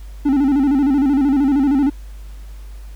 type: tone with vibrato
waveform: triangle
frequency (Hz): 277.2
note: C#4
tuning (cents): 0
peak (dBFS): -10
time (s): 0.25-1.9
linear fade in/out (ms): 10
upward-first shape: square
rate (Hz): 13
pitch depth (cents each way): 87
effects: added 50 Hz sine -31 dBFS peak until 2.95 s + pink hiss -50 dBFS RMS until 2.95 s